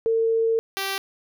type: tone pair in turn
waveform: sine / 5% pulse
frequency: 452.5 / 389.6 Hz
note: A4 / G4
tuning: +48 / -11 cents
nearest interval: minor third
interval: 259 cents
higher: first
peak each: -18 / -14 dBFS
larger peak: second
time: 0.06-0.59 / 0.77-0.98 s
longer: first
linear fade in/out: 0 ms
effects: none